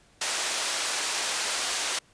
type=band-pass noise; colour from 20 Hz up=white; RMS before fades=-29 dBFS; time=0.21-1.99 s; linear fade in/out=5 ms; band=450 to 7700 Hz; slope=12 dB/octave; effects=pink hiss -60 dBFS RMS until 2.13 s + resampled to 22050 Hz